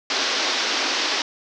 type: band-pass noise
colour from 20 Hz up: white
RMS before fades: -23 dBFS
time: 0.1-1.22 s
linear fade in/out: 2 ms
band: 250 to 5700 Hz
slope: 48 dB/octave
effects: none